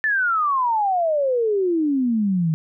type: exponential sweep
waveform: sine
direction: down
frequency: 1786 to 153.7 Hz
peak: -17 dBFS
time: 0.04-2.54 s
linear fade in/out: 0 ms
effects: none